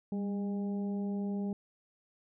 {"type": "harmonic tone with a mistuned harmonic", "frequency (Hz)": 203.6, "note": "G#3", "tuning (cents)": -34, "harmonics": [1, 2, 3, 4], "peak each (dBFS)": [-32, -42, -50, -51], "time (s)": [0.12, 1.53], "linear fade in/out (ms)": 2, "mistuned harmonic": 1, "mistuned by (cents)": -39, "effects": []}